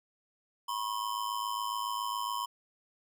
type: ring-modulated tone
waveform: square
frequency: 1026 Hz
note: C6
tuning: 34 cents flat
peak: -30 dBFS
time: 0.68-2.46 s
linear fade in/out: 10 ms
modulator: 53.6 Hz
effects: none